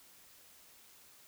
silence, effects white hiss -60 dBFS RMS until 1.27 s

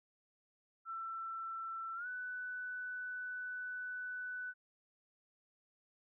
sine tone with pitch glide, 1338 to 1493.2 Hz, E6 to F#6, +25 to +15 cents, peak -40 dBFS, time 0.85-4.54 s, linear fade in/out 50 ms, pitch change +190 cents, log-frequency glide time 1.95-2.07 s, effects none

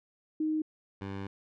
sine / 15% pulse tone pair in turn, 311.1 / 97.99 Hz, D#4 / G2, 0 / 0 cents, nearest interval octave + minor sixth, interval 2000 cents, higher first, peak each -27 / -30 dBFS, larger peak first, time 0.4-0.62 / 1.01-1.27 s, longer second, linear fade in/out 5 ms, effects low-pass 3000 Hz 12 dB/octave

